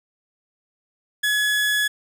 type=tone; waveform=30% pulse; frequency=1694 Hz; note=G#6; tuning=34 cents sharp; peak=-16 dBFS; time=1.23-1.88 s; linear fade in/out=10 ms; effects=none